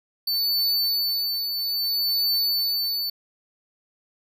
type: tone with tremolo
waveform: square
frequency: 4502 Hz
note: C#8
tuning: 26 cents sharp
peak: -20 dBFS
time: 0.27-3.1 s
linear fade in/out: 5 ms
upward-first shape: triangle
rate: 0.61 Hz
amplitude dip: 50%
effects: none